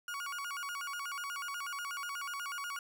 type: tone with vibrato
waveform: 35% pulse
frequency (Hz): 1267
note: D#6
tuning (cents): +31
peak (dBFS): -36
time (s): 0.08-2.79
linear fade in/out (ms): 2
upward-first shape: square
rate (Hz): 8.2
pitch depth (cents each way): 210
effects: none